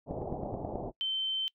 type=low-pass noise; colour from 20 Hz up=white; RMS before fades=-38 dBFS; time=0.06-0.92 s; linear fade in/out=50 ms; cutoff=790 Hz; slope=48 dB/octave
type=click train; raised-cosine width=2 ms; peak=-23 dBFS; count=7; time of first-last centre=0.11-0.757 s; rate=9.28 Hz
type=tone; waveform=sine; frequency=3093 Hz; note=G7; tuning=24 cents flat; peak=-29 dBFS; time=1.01-1.48 s; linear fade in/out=0 ms
effects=noise-tail reverb RT60 0.1 s tail -24 dB re dry